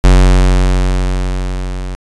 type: tone with level ramp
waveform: square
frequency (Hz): 46.08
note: F#1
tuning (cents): -6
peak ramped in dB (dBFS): -3 to -20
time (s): 0.04-1.95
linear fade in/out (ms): 0
effects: resampled to 22050 Hz